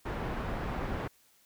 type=low-pass noise; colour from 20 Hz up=pink; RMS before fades=-35 dBFS; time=0.05-1.08 s; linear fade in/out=10 ms; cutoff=1600 Hz; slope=12 dB/octave; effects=white hiss -65 dBFS RMS until 1.45 s